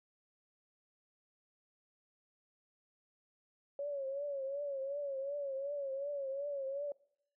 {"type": "tone with vibrato", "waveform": "sine", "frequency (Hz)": 557, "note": "C#5", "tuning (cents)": 8, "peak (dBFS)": -36, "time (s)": [3.79, 6.92], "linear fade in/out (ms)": 2, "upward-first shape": "triangle", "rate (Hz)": 2.7, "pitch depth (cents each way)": 88, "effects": ["noise-tail reverb RT60 0.7 s tail -23 dB re dry"]}